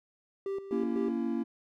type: tone with tremolo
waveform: triangle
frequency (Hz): 392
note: G4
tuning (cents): 0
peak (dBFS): -29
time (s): 0.46-1.1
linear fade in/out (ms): 2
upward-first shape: square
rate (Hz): 4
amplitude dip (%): 70
type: chord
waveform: triangle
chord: A# diminished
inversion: none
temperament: just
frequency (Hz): 233.1 / 279.7 / 335.6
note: A#3 / C#4 / E4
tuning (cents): 0 / +16 / +31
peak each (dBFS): -30 / -33 / -32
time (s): 0.71-1.44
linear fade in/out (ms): 20
effects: none